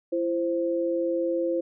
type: tone pair together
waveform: sine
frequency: 337.3 / 523.3 Hz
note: E4 / C5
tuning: +40 / 0 cents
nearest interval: minor sixth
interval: 760 cents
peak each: -26 dBFS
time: 0.12-1.61 s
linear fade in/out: 10 ms
effects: none